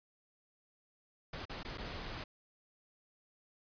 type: noise with dropouts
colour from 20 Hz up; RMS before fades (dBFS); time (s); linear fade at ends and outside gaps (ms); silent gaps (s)
pink; -43; 1.33-2.24; 5; 1.454-1.495 / 1.631-1.648 / 1.775-1.781
effects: resampled to 11025 Hz